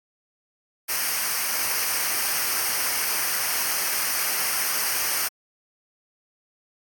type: noise with comb filter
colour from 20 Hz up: white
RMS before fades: -25 dBFS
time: 0.88-5.29 s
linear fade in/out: 20 ms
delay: 0.27 ms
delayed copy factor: -0.7
effects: AAC 64 kbps